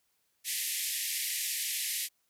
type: band-pass noise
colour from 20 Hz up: white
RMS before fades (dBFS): -34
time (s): 0.44-2.09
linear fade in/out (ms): 50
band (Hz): 1800 to 14000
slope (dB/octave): 96
effects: white hiss -75 dBFS RMS until 2.29 s